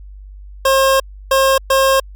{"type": "tone bursts at uneven times", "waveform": "25% pulse", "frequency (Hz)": 536, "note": "C5", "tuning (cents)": 42, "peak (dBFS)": -6, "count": 3, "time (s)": [[0.65, 1], [1.31, 1.58], [1.7, 2]], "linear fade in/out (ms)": 5, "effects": ["added 49 Hz sine -32 dBFS peak until 2.15 s", "MP3 96 kbps"]}